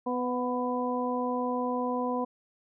harmonic tone with a mistuned harmonic, 249.2 Hz, B3, 16 cents sharp, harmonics 1 / 2 / 3 / 4, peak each -31 / -32 / -36 / -33 dBFS, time 0.06-2.25 s, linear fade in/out 10 ms, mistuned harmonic 3, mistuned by -23 cents, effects none

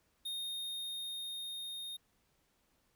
square tone with level ramp, 3695 Hz, A#7, 16 cents flat, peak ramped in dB -38 to -42 dBFS, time 0.25-1.97 s, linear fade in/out 10 ms, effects pink hiss -75 dBFS RMS until 2.95 s

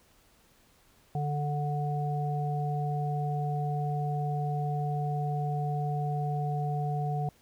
harmonic tone, 146.83 Hz, D3, in tune, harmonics 1 / 3 / 5, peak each -29 / -40 / -34 dBFS, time 1.15-7.29 s, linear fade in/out 2 ms, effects pink hiss -63 dBFS RMS until 7.41 s

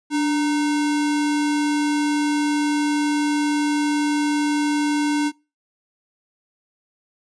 sine tone with sample-and-hold, 293.7 Hz, D4, in tune, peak -17 dBFS, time 0.1-5.32 s, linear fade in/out 50 ms, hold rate 1225 Hz, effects noise-tail reverb RT60 0.3 s tail -25 dB re dry + resampled to 22050 Hz

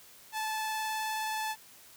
sawtooth tone with vibrato, 871 Hz, A5, 18 cents flat, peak -28 dBFS, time 0.32-1.56 s, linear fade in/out 50 ms, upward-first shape sine, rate 19 Hz, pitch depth 12 cents each way, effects white hiss -55 dBFS RMS until 1.96 s

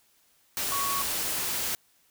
sine tone in noise, 1115 Hz, C#6, 10 cents sharp, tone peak -29 dBFS, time 0.72-1.02 s, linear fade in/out 0 ms, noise white, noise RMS -30 dBFS, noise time 0.57-1.75 s, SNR -2 dB, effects white hiss -65 dBFS RMS until 2.1 s

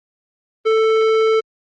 sine tone with tanh clipping, 442 Hz, A4, 8 cents sharp, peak -14 dBFS, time 0.65-1.41 s, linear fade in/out 20 ms, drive 15 dB, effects Opus 32 kbps

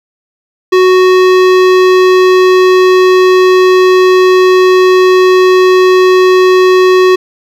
sine tone with hard clipping, 370 Hz, F#4, in tune, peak -5 dBFS, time 0.72-7.16 s, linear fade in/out 10 ms, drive 18 dB, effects none

